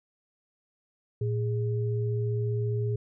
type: tone pair together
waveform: sine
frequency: 114.36 / 411.3 Hz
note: A#2 / G#4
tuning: -33 / -17 cents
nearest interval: octave + minor seventh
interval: 2216 cents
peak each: -26 / -33 dBFS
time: 1.21-2.96 s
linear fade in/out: 5 ms
effects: none